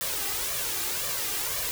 white noise with flanger, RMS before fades -30 dBFS, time 0.01-1.71 s, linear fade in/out 0 ms, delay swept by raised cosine 1.7 to 2.56 ms, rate 1.9 Hz, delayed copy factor +0.6, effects none

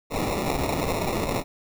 violet noise with sample-and-hold, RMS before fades -26 dBFS, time 0.1-1.44 s, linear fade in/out 50 ms, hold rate 1575 Hz, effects none

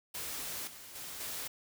white noise with level steps, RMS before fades -40 / -50 / -44 / -40 dBFS, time 0.14-1.48 s, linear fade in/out 10 ms, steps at 0.67 / 0.95 / 1.2 s, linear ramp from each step 5 ms, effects none

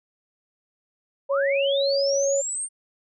sine tone, 554.4 Hz, C#5, in tune, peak -20 dBFS, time 1.29-2.42 s, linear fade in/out 20 ms
sine linear sweep, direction up, 883 to 8870 Hz, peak -26 dBFS, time 1.29-2.69 s, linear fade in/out 50 ms
effects none

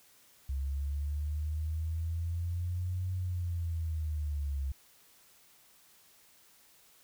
sine linear two-way sweep, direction up then down, 67.1 to 92.5 to 67.1 Hz, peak -31 dBFS, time 0.49-4.72 s, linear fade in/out 5 ms, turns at 3.13 s, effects white hiss -62 dBFS RMS until 7.03 s

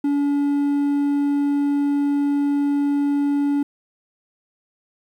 triangle tone, 285.4 Hz, D4, 49 cents flat, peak -15 dBFS, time 0.04-3.63 s, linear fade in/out 5 ms, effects 9-bit

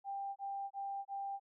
sine tone bursts, 792 Hz, G5, 18 cents sharp, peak -38 dBFS, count 4, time 0.04-1.398 s, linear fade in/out 50 ms, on 320 ms, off 26 ms, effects none

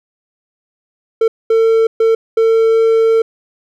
triangle tone bursts at uneven times, 450.3 Hz, A4, 40 cents sharp, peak -6 dBFS, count 4, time 1.21-1.28 / 1.5-1.87 / 2-2.15 / 2.37-3.22 s, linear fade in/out 5 ms, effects none

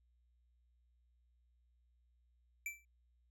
square tone with exponential decay, 2333 Hz, D7, 12 cents flat, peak -37 dBFS, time 2.66-2.85 s, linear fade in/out 2 ms, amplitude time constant 41 ms, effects added 60 Hz sine -70 dBFS peak until 3.3 s

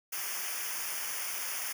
white noise with comb filter, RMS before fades -36 dBFS, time 0.12-1.73 s, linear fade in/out 10 ms, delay 0.25 ms, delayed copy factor -1, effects none

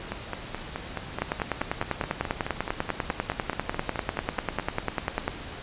two click trains, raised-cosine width 0.5 ms, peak -10 / -15 dBFS, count 42 / 22, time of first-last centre 1.22-5.279 / 0.12-4.598 s, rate 10.1 / 4.69 Hz, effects pink hiss -39 dBFS RMS until 5.62 s + resampled to 8000 Hz

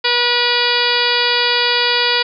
harmonic tone with a mistuned harmonic, 484.1 Hz, B4, 35 cents flat, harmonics 1 / 2 / 3 / 4 / 5 / 6 / 7 / 8 / 9 / 10, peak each -22 / -22 / -22 / -22 / -22 / -22 / -22 / -22 / -22 / -22 dBFS, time 0.04-2.23 s, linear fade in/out 10 ms, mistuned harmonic 9, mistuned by +33 cents, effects none

